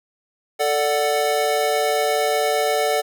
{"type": "chord", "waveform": "square", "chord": "D major", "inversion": "second", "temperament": "equal with one note detuned", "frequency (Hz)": [442.3, 587.3, 740], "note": ["A4", "D5", "F#5"], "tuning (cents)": [9, 0, 0], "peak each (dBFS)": -23, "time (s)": [0.59, 3.02], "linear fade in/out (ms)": 20, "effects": []}